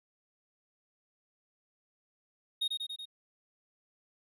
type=tone with echo; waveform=triangle; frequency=3726 Hz; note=A#7; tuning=2 cents flat; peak=-27 dBFS; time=2.61-2.68 s; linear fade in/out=10 ms; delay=94 ms; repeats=4; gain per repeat=-3 dB; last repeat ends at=3.056 s; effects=none